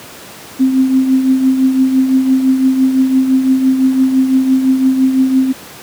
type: tone with tremolo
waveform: sine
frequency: 262.3 Hz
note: C4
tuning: 4 cents sharp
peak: -5 dBFS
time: 0.59-5.53 s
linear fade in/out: 20 ms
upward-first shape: triangle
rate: 5.9 Hz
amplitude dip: 60%
effects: pink hiss -33 dBFS RMS until 5.82 s + high-pass 150 Hz 12 dB/octave